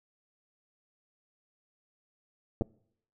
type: clicks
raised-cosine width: 2 ms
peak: -16 dBFS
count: 2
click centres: 2.611 / 2.62 s
effects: noise-tail reverb RT60 0.7 s tail -26 dB re dry